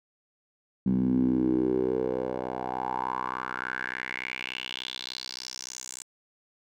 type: tone with band-pass filter sweep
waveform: 10% pulse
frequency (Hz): 63.4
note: B1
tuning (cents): +46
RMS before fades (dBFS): -30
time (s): 0.86-6.03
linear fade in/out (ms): 5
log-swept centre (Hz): 200 to 7800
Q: 5
effects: none